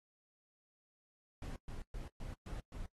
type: noise bursts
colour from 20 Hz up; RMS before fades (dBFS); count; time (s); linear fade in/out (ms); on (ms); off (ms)
brown; -44; 6; 1.42-2.86; 2; 140; 120
effects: noise-tail reverb RT60 0.1 s tail -24 dB re dry + AAC 32 kbps